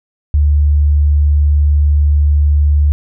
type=tone; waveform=sine; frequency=73.4 Hz; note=D2; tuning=in tune; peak=-7 dBFS; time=0.34-2.92 s; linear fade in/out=0 ms; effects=none